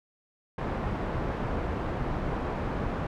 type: low-pass noise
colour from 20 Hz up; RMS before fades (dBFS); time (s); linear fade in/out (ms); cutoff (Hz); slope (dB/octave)
pink; -31; 0.58-3.07; 5; 1200; 12
effects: none